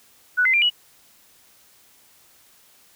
sine tone with pitch steps, 1479 / 2060 / 2379 / 2927 Hz, F#6 / C7 / D7 / F#7, -1 / -28 / +22 / -19 cents, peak -15 dBFS, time 0.37-0.702 s, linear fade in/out 20 ms, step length 83 ms, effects white hiss -55 dBFS RMS until 2.95 s

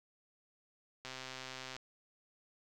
click train, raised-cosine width 0.2 ms, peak -27 dBFS, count 94, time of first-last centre 1.05-1.765 s, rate 130 Hz, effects none

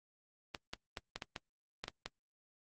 clicks, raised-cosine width 0.2 ms, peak -22 dBFS, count 9, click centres 0.548 / 0.735 / 0.972 / 1.16 / 1.222 / 1.362 / 1.84 / 1.881 / 2.06 s, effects Opus 24 kbps

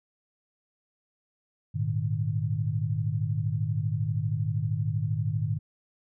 sine chord, Ab suspended second, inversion none, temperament equal with one note detuned, 103.83 / 116.54 / 151.83 Hz, Ab2 / Bb2 / Eb3, 0 / 0 / -42 cents, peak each -29 / -30 / -30 dBFS, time 1.74-5.59 s, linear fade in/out 20 ms, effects none

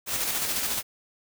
white noise with tremolo, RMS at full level -27 dBFS, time 0.06-0.83 s, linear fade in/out 50 ms, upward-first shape square, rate 14 Hz, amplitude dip 30%, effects none

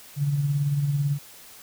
sine tone with tremolo, 143.2 Hz, D3, 43 cents flat, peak -19 dBFS, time 0.16-1.19 s, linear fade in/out 50 ms, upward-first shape sine, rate 18 Hz, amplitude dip 45%, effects white hiss -47 dBFS RMS until 1.62 s

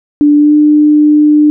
sine tone with pitch glide, 293.7 to 299.5 Hz, D4 to D4, 0 to +34 cents, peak -3 dBFS, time 0.21-1.5 s, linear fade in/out 0 ms, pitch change +34 cents, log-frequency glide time 0.36-0.54 s, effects none

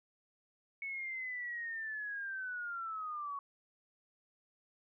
sine linear sweep, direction down, 2216 to 1108.7 Hz, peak -38 dBFS, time 0.82-3.39 s, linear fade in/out 2 ms, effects none

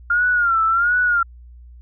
sine tone with vibrato, 1396.9 Hz, F6, in tune, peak -14 dBFS, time 0.1-1.23 s, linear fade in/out 5 ms, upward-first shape sine, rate 1.4 Hz, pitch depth 100 cents each way, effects added 60 Hz sine -39 dBFS peak until 1.81 s

